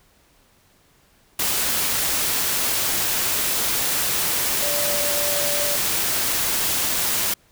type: tone in noise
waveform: sine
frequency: 582 Hz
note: D5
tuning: 16 cents flat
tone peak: -27 dBFS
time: 4.62-5.76 s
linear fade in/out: 5 ms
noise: white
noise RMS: -22 dBFS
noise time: 1.39-7.34 s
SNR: -8 dB
effects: pink hiss -58 dBFS RMS until 7.51 s